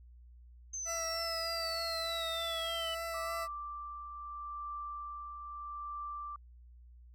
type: exponential sweep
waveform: sine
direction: down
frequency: 6300 to 2960 Hz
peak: -37 dBFS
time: 0.73-2.95 s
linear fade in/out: 10 ms
type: tone with vibrato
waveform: 20% pulse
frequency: 662 Hz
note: E5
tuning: 7 cents sharp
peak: -32 dBFS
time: 0.85-3.48 s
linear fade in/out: 50 ms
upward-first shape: sine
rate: 3.3 Hz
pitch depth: 15 cents each way
type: tone with tremolo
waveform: sine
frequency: 1174.7 Hz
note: D6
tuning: in tune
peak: -38 dBFS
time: 3.14-6.36 s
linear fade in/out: 2 ms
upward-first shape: triangle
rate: 0.78 Hz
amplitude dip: 45%
effects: added 60 Hz sine -53 dBFS peak until 7.14 s